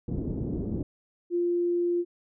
white low-pass noise, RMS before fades -31 dBFS, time 0.08-0.83 s, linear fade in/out 2 ms, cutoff 330 Hz, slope 24 dB/octave
sine tone, 348.4 Hz, F4, 4 cents flat, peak -23 dBFS, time 1.3-2.05 s, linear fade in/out 50 ms
effects none

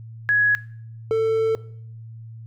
sine / triangle tone pair in turn, 1674 / 445.2 Hz, G#6 / A4, +13 / +20 cents, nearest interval octave + major seventh, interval 2293 cents, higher first, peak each -15 dBFS, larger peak neither, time 0.29-0.55 / 1.11-1.55 s, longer second, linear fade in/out 0 ms, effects noise-tail reverb RT60 0.6 s tail -20 dB re dry + added 113 Hz sine -36 dBFS peak until 2.46 s

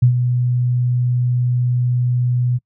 sine tone with ADSR envelope, 123.47 Hz, B2, in tune, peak -6 dBFS, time 0.02-2.59 s, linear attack 9 ms, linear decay 93 ms, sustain -8 dB, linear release 30 ms, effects noise-tail reverb RT60 0.1 s tail -26 dB re dry

